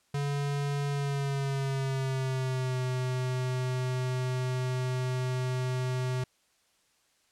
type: tone with pitch glide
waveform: square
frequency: 142.4 to 127.6 Hz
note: C#3 to C3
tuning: +47 to -43 cents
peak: -29 dBFS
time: 0.14-6.24 s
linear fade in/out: 5 ms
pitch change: -190 cents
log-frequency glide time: 0.89-2.79 s
effects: white hiss -69 dBFS RMS until 7.31 s + low-pass 9000 Hz 12 dB/octave